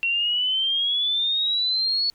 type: exponential sweep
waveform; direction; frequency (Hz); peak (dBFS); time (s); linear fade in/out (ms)
sine; up; 2717 to 4435; -20; 0.03-2.1; 0
effects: pink hiss -63 dBFS RMS until 2.14 s